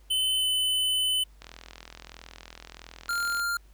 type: tone with pitch glide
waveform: square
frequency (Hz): 3041 to 3020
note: F#7 to F#7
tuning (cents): +47 to +35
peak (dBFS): -24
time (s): 0.1-1.24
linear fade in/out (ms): 10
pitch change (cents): -12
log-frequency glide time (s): 0.37-0.46
type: click train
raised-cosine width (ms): 0.2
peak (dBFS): -25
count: 83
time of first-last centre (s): 1.42-3.396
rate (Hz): 41.5
type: tone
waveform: square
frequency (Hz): 1396.9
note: F6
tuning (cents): 0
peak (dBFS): -27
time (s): 3.09-3.57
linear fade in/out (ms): 2
effects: added 50 Hz sine -51 dBFS peak until 3.73 s + pink hiss -64 dBFS RMS until 3.73 s